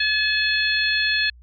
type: harmonic tone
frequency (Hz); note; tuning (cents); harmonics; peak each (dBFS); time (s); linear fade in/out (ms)
857; A5; -46; 2 / 3 / 4 / 5; -21 / -24 / -26 / -24; 0-1.3; 5
effects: added 60 Hz sine -44 dBFS peak until 1.42 s + MP3 32 kbps